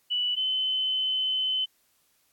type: tone pair in turn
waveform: sine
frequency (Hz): 2960 / 3045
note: F#7 / F#7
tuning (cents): 0 / +49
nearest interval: unison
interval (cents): 49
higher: second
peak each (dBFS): -24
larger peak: neither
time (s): 0.1-0.36 / 0.36-1.66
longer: second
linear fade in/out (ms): 20
effects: white hiss -68 dBFS RMS until 2.32 s + AAC 64 kbps